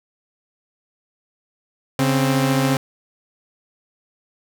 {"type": "tone pair together", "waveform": "sawtooth", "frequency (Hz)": [138.59, 262.8], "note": ["C#3", "C4"], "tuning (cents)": [0, 8], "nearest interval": "major seventh", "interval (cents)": 1108, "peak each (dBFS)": -15, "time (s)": [1.99, 2.77], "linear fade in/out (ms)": 2, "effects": []}